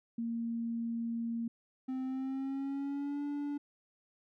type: tone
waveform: sine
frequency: 231.5 Hz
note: A#3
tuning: 12 cents flat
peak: -33 dBFS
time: 0.18-1.48 s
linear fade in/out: 5 ms
type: tone with pitch glide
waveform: triangle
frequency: 260.1 to 288.6 Hz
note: C4 to D4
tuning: -10 to -30 cents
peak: -32 dBFS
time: 1.88-3.58 s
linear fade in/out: 10 ms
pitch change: +180 cents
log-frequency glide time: 2.05-3.23 s
effects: none